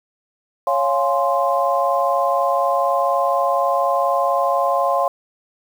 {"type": "chord", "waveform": "sine", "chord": "Db major seventh", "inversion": "none", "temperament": "equal", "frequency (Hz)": [554.4, 698.5, 830.6, 1046.5], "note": ["Db5", "F5", "Ab5", "C6"], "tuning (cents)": [0, 0, 0, 0], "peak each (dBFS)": [-20, -20, -25, -20], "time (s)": [0.67, 5.08], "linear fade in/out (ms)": 2, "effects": ["7-bit"]}